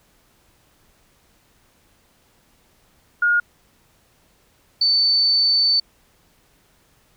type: tone pair in turn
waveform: sine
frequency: 1429 / 4525 Hz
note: F6 / C#8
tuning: +39 / +35 cents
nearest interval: octave + minor sixth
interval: 1996 cents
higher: second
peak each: -14 dBFS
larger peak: neither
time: 3.22-3.4 / 4.81-5.8 s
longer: second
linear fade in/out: 5 ms
effects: pink hiss -59 dBFS RMS until 7.16 s